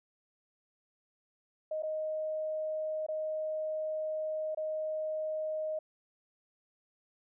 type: tone with dropouts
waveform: sine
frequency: 623 Hz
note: D#5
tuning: 2 cents sharp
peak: -32 dBFS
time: 1.71-5.79 s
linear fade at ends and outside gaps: 5 ms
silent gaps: 1.824-1.832 / 3.065-3.085 / 4.548-4.572 s
effects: none